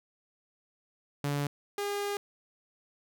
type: tone pair in turn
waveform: sawtooth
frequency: 143.6 / 406.2 Hz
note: D3 / G#4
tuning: -39 / -38 cents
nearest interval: octave + tritone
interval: 1801 cents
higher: second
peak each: -25 / -27 dBFS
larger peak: first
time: 1.24-1.47 / 1.78-2.17 s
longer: second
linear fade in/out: 2 ms
effects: none